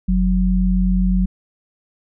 sine tone pair together, 45.86 / 185 Hz, F#1 / F#3, -15 / 0 cents, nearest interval 2 octaves, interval 2415 cents, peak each -16 dBFS, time 0.08-1.26 s, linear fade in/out 10 ms, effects none

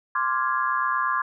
sine chord, D half-diminished seventh, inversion third, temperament equal, 1046.5 / 1174.7 / 1396.9 / 1661.2 Hz, C6 / D6 / F6 / Ab6, 0 / 0 / 0 / 0 cents, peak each -25 / -26 / -31 / -28 dBFS, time 0.15-1.22 s, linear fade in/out 5 ms, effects none

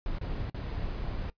brown noise with dropouts, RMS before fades -34 dBFS, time 0.06-1.3 s, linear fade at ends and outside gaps 1 ms, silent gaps 0.185-0.212 / 0.499-0.545 s, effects noise-tail reverb RT60 0.1 s tail -20 dB re dry + resampled to 11025 Hz

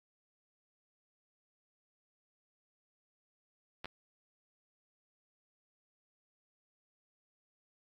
clicks, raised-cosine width 0.3 ms, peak -25 dBFS, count 2, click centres 3.845 / 3.856 s, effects AAC 32 kbps

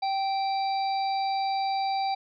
harmonic tone, 780 Hz, G5, 9 cents flat, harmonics 1 / 3 / 5 / 6, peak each -25 / -40 / -41 / -39 dBFS, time 0.02-2.15 s, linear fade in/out 10 ms, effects none

